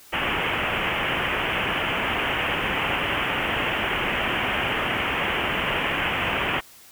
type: low-pass noise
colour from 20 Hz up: white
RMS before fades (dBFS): -25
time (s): 0.12-6.61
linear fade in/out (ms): 20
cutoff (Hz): 3100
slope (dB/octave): 96
effects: white hiss -49 dBFS RMS until 6.91 s

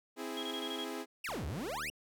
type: chord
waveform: sawtooth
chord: C augmented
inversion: none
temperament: equal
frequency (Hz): 261.6 / 329.6 / 415.3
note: C4 / E4 / G#4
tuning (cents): 0 / 0 / 0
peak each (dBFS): -39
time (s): 0.16-1.06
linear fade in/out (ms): 50
type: tone bursts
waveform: sine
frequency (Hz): 3280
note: G#7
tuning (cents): -22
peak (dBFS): -39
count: 6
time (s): 0.37-0.844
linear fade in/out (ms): 2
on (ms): 59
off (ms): 24
type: exponential two-way sweep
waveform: 40% pulse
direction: down then up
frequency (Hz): 2960 to 65.41 to 2960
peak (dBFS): -36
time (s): 1.24-1.9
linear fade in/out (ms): 5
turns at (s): 1.46
type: click train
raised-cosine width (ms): 2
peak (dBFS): -38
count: 47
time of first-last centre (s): 1.29-1.899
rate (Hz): 75.5
effects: none

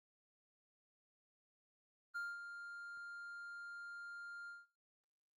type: tone with ADSR envelope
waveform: triangle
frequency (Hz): 1400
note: F6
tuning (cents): +4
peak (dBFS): -38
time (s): 2.14-4.66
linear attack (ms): 21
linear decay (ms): 210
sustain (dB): -9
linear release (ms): 180
effects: noise-tail reverb RT60 0.7 s tail -22 dB re dry + Opus 32 kbps

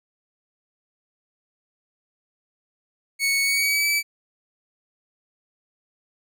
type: tone with pitch glide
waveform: sawtooth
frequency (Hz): 2217 to 2303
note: C#7 to D7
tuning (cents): 0 to -34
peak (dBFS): -16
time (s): 3.19-4.03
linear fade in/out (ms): 50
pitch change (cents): +66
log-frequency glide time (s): 3.43-3.87
effects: none

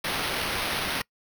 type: noise with sample-and-hold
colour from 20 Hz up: white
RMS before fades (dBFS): -29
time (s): 0.04-1.02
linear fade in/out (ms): 5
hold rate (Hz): 7350
effects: noise-tail reverb RT60 0.1 s tail -25 dB re dry

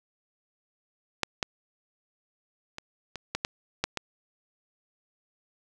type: clicks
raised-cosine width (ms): 0.2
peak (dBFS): -7 / -9 / -20 / -19 / -11 / -10 / -8 / -13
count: 8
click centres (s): 1.233 / 1.428 / 2.784 / 3.157 / 3.35 / 3.449 / 3.84 / 3.973
effects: none

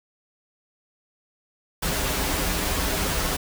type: noise with comb filter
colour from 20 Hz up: pink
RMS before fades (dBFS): -25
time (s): 1.82-3.37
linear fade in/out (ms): 10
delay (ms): 8.7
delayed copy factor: -0.65
effects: none

